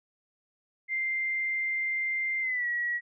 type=tone with pitch glide; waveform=sine; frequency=2093 to 1919.3 Hz; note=C7 to B6; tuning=0 to -50 cents; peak=-27 dBFS; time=0.88-3.01 s; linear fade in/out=50 ms; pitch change=-150 cents; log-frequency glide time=2.41-2.67 s; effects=none